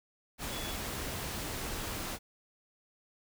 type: tone in noise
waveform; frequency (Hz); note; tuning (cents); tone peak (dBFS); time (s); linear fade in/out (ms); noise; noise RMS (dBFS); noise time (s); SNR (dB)
sine; 3400; G#7; +40; -44; 0.49-0.77; 50; pink; -38; 0.38-2.19; -9
effects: none